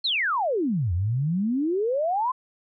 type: exponential two-way sweep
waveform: sine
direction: down then up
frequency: 4388 to 82.8 to 1059 Hz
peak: -21 dBFS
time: 0.04-2.32 s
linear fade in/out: 10 ms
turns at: 0.93 s
effects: MP3 96 kbps